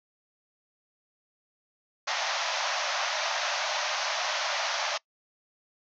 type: band-pass noise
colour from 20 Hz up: pink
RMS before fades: -30 dBFS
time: 2.07-4.98 s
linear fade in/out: 10 ms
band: 570 to 6400 Hz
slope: 96 dB/octave
effects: noise-tail reverb RT60 0.1 s tail -23 dB re dry